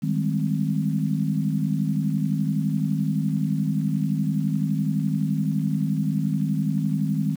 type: chord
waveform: sine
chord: Ab major seventh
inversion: second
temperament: equal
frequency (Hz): 155.56 / 196 / 207.7 / 261.6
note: Eb3 / G3 / Ab3 / C4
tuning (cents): 0 / 0 / 0 / 0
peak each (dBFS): -24 / -27 / -27 / -29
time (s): 0.02-7.36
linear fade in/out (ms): 20
effects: 8-bit